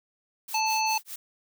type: noise with tremolo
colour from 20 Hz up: blue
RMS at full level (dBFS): -37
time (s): 0.48-1.16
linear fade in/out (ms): 5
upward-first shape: sine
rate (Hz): 4.9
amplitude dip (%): 100
type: harmonic tone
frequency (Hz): 876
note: A5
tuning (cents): -8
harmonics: 1 / 3 / 5 / 7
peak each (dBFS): -25 / -30 / -32 / -33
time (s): 0.54-0.98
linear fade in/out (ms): 5
effects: none